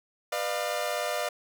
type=chord; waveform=sawtooth; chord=B diminished; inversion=none; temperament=equal with one note detuned; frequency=493.9 / 601.4 / 698.5 Hz; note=B4 / D5 / F5; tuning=0 / +41 / 0 cents; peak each=-32 / -27 / -29 dBFS; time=0.32-1.29 s; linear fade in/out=5 ms; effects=none